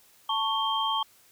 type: tone cluster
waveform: sine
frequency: 886 / 1109 / 3172 Hz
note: A5 / C#6 / G7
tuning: +12 / 0 / +20 cents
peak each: -29 dBFS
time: 0.29-1.03 s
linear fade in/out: 5 ms
effects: white hiss -59 dBFS RMS until 1.31 s